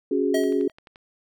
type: chord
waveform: sine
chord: C# suspended fourth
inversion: none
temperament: just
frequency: 277.2 / 369.6 / 415.8 Hz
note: C#4 / F#4 / G#4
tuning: 0 / -2 / +2 cents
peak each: -24 dBFS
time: 0.11-0.68 s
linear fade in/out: 5 ms
type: tone with exponential decay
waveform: square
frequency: 639 Hz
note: D#5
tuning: 46 cents sharp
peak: -22 dBFS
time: 0.34-0.72 s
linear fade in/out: 5 ms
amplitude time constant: 81 ms
type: click train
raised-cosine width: 0.3 ms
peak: -30 dBFS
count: 8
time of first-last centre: 0.35-0.959 s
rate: 11.5 Hz
effects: none